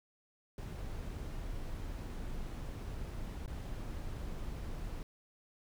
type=noise with dropouts; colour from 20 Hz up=brown; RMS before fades=-41 dBFS; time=0.58-5.03 s; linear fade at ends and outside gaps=1 ms; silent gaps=3.461-3.478 s; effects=none